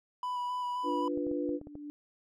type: tone with vibrato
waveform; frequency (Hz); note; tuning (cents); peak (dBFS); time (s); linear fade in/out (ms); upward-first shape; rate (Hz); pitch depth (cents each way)
triangle; 987.8; B5; 0; -30; 0.23-1.08; 2; square; 3.8; 12
type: chord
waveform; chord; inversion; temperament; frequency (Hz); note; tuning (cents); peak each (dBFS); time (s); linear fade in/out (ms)
sine; B diminished; first; equal; 293.7 / 349.2 / 493.9; D4 / F4 / B4; 0 / 0 / 0; -33 / -36 / -36; 0.83-1.6; 50
type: tone with exponential growth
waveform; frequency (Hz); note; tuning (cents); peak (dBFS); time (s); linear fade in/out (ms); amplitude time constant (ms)
sine; 293.7; D4; 0; -38; 0.98-1.9; 0; 200
type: clicks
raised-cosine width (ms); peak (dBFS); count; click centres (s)
2; -32; 7; 1.175 / 1.268 / 1.314 / 1.492 / 1.614 / 1.671 / 1.754
effects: none